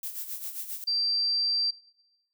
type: noise with tremolo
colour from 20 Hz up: violet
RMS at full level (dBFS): -34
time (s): 0.03-0.84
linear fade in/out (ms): 2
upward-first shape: sine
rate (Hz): 7.5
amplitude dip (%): 65
type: tone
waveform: sine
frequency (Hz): 4699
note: D8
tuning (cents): 0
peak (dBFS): -24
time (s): 0.87-1.71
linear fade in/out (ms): 10
effects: noise-tail reverb RT60 1.0 s tail -22 dB re dry